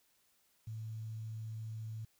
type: tone with quantisation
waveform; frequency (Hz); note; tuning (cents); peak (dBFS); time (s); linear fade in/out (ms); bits
sine; 110.7; A2; +11; -40; 0.67-2.05; 5; 11
effects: white hiss -73 dBFS RMS until 2.19 s